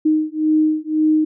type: beating tone pair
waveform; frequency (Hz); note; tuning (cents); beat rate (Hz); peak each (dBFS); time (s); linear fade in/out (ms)
sine; 309.2 / 311.1; D#4 / D#4; -11 / 0; 1.9; -17; 0.05-1.25; 10
effects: none